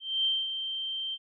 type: tone with ADSR envelope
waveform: sine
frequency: 3136 Hz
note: G7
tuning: in tune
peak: -23 dBFS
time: 0-1.18 s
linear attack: 250 ms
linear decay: 220 ms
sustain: -8 dB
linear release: 45 ms
effects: none